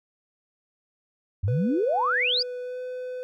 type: exponential sweep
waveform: sine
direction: up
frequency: 86.5 to 5080 Hz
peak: -21 dBFS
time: 1.43-2.43 s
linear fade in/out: 10 ms
type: tone with pitch glide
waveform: triangle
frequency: 496.1 to 503.9 Hz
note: B4 to B4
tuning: +8 to +35 cents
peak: -29 dBFS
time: 1.48-3.23 s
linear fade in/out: 0 ms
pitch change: +27 cents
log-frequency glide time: 2.61-2.8 s
effects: none